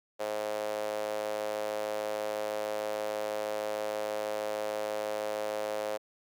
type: tone with high-pass filter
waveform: sawtooth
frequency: 106.3 Hz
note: G#2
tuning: 41 cents sharp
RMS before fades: -34 dBFS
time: 0.19-5.98 s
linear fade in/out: 20 ms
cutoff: 550 Hz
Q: 4.7
effects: none